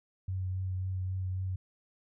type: tone with vibrato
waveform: sine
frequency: 93.3 Hz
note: F#2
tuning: 15 cents sharp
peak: -31 dBFS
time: 0.28-1.56 s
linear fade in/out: 5 ms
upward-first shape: triangle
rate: 3.7 Hz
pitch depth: 19 cents each way
effects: none